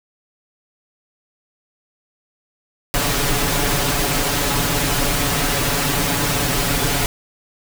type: noise with comb filter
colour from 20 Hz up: pink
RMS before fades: -19 dBFS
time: 2.94-7.06 s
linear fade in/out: 0 ms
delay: 7 ms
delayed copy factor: +0.85
effects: none